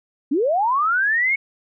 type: linear sweep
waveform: sine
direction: up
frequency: 250 to 2217 Hz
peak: -16 dBFS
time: 0.31-1.36 s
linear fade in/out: 10 ms
effects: none